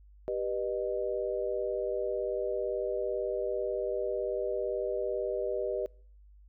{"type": "chord", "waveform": "sine", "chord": "G augmented", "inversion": "none", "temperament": "just", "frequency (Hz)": [392, 490, 612.5], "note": ["G4", "B4", "D#5"], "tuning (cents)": [0, -14, -27], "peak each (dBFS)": -34, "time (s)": [0.28, 5.86], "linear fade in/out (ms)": 0, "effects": ["noise-tail reverb RT60 0.5 s tail -25 dB re dry", "added 50 Hz sine -53 dBFS peak until 6.48 s"]}